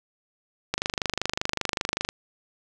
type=click train; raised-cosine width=0.2 ms; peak=-7 dBFS; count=35; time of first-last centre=0.74-2.089 s; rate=25.2 Hz; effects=none